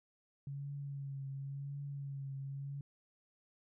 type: tone with vibrato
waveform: sine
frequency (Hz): 139.1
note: C#3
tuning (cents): +6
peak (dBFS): -40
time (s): 0.47-2.81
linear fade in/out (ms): 2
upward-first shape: triangle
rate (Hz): 0.93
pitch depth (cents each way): 39
effects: none